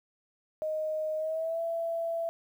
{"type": "tone with pitch glide", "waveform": "sine", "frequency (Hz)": [622.3, 667], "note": ["D#5", "E5"], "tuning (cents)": [0, 20], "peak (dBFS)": -29, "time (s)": [0.62, 2.29], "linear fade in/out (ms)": 0, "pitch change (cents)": 120, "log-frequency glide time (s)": [1.17, 1.61], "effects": ["10-bit"]}